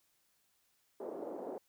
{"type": "band-pass noise", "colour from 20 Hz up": "white", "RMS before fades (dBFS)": -43, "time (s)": [1, 1.58], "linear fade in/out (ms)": 2, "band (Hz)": [290, 620], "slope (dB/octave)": 24, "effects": ["white hiss -75 dBFS RMS until 1.68 s"]}